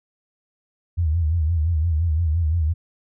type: tone with vibrato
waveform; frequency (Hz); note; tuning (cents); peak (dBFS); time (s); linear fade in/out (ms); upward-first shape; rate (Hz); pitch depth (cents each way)
sine; 81.1; E2; -28; -17; 0.97-2.74; 20; sine; 5.8; 120
effects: none